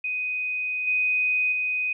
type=tone with level steps; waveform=sine; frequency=2499 Hz; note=D#7; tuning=7 cents sharp; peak=-25 / -20 / -23 dBFS; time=0.04-1.93 s; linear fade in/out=5 ms; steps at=0.87 / 1.52 s; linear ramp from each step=5 ms; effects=none